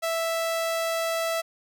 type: tone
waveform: sawtooth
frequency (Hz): 659.3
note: E5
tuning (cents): 0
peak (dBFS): -21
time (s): 0.02-1.42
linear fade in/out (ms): 20
effects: none